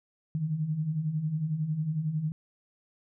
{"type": "beating tone pair", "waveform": "sine", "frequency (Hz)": [146.83, 157.83], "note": ["D3", "D#3"], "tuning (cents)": [0, 25], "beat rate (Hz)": 11, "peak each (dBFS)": [-35, -28], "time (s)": [0.35, 2.32], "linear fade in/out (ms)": 0, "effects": []}